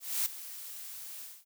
blue noise with ADSR envelope, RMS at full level -29 dBFS, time 0-1.45 s, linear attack 260 ms, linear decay 4 ms, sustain -15 dB, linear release 230 ms, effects none

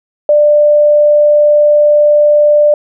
sine tone, 593 Hz, D5, 17 cents sharp, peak -4 dBFS, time 0.29-2.74 s, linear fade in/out 2 ms, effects none

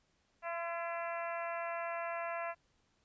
harmonic tone with a mistuned harmonic, 338 Hz, E4, 43 cents sharp, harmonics 2 / 3 / 4 / 5 / 6 / 7 / 8, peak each -39 / -43 / -45 / -47 / -49 / -50 / -51 dBFS, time 0.42-2.55 s, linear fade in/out 50 ms, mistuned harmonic 3, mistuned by +19 cents, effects pink hiss -75 dBFS RMS until 3.04 s + resampled to 16000 Hz

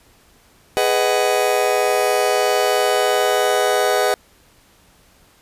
40% pulse chord, G# minor seventh, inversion none, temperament just, 415.3 / 498.4 / 623 / 747.5 Hz, G#4 / B4 / D#5 / F#5, 0 / +16 / +2 / +17 cents, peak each -20 dBFS, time 0.77-4.14 s, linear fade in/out 0 ms, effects pink hiss -53 dBFS RMS until 5.41 s + resampled to 32000 Hz

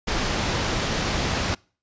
pink low-pass noise, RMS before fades -25 dBFS, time 0.07-1.55 s, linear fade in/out 10 ms, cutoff 6500 Hz, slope 24 dB/octave, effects noise-tail reverb RT60 0.4 s tail -26 dB re dry + resampled to 16000 Hz

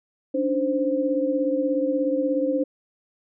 sine tone cluster, 283.7 / 300.4 / 521 Hz, C#4 / D4 / C5, +40 / +39 / -7 cents, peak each -25 / -27 / -23 dBFS, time 0.34-2.64 s, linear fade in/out 10 ms, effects none

